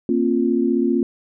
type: chord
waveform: sine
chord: Bb suspended second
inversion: none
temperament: equal with one note detuned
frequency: 233.1 / 268.4 / 349.2 Hz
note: Bb3 / C4 / F4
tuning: 0 / +44 / 0 cents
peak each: -20 dBFS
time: 0.09-1.03 s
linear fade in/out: 2 ms
effects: none